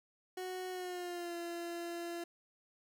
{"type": "tone with pitch glide", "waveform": "30% pulse", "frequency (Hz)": [368.8, 342.1], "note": ["F#4", "F4"], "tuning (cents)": [-6, -36], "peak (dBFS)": -37, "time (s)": [0.37, 2.24], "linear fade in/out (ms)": 5, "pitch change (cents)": -130, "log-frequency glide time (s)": [0.7, 1.36], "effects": []}